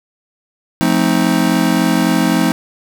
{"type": "chord", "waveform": "square", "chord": "F dominant seventh", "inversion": "none", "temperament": "just", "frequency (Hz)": [174.61, 218.3, 261.9, 314.3], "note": ["F3", "A3", "C4", "Eb4"], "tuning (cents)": [0, -13, 2, 18], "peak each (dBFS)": -18, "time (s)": [0.81, 2.52], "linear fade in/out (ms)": 0, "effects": []}